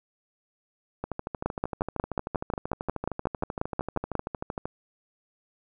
two click trains, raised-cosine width 1 ms, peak -12 / -17 dBFS, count 16 / 48, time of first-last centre 1.46-4.153 / 1.04-4.655 s, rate 5.57 / 13 Hz, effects none

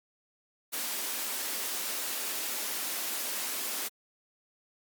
white high-pass noise, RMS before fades -34 dBFS, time 0.72-3.89 s, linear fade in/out 20 ms, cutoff 210 Hz, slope 48 dB/octave, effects Opus 48 kbps

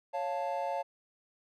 triangle chord, Db augmented, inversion none, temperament equal, 554.4 / 698.5 / 880 Hz, Db5 / F5 / A5, 0 / 0 / 0 cents, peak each -34 dBFS, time 0.13-0.83 s, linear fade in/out 20 ms, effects none

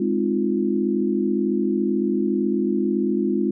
sine chord, F minor seventh, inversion first, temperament equal, 207.7 / 261.6 / 311.1 / 349.2 Hz, Ab3 / C4 / Eb4 / F4, 0 / 0 / 0 / 0 cents, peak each -23 / -25 / -27 / -23 dBFS, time 0-3.51 s, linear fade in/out 5 ms, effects none

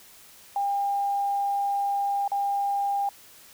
sine tone with dropouts, 802 Hz, G5, 39 cents sharp, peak -23 dBFS, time 0.56-3.09 s, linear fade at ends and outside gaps 2 ms, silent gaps 2.278-2.317 s, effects white hiss -51 dBFS RMS until 3.53 s

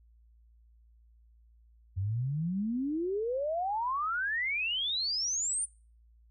sine exponential sweep, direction up, 90.5 to 9397 Hz, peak -29 dBFS, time 1.96-5.66 s, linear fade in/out 20 ms, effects noise-tail reverb RT60 0.4 s tail -23 dB re dry + added 57 Hz sine -58 dBFS peak until 6.3 s

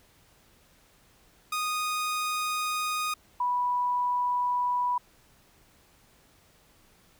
sawtooth / sine tone pair in turn, 1239 / 983.4 Hz, D#6 / B5, -8 / -8 cents, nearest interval major third, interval 400 cents, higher first, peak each -24 dBFS, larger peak neither, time 1.52-3.14 / 3.4-4.98 s, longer first, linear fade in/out 5 ms, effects pink hiss -61 dBFS RMS until 7.19 s

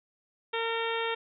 harmonic tone, 457.1 Hz, A#4, 34 cents flat, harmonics 1 / 2 / 3 / 4 / 5 / 6 / 7 / 8, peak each -32 / -35 / -37 / -38 / -39 / -40 / -40 / -41 dBFS, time 0.53-1.15 s, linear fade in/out 10 ms, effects none

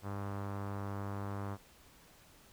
sawtooth tone with low-pass filter, 99.9 Hz, G2, 33 cents sharp, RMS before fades -40 dBFS, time 0.02-1.58 s, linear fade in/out 50 ms, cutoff 1200 Hz, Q 2.1, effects pink hiss -61 dBFS RMS until 2.52 s

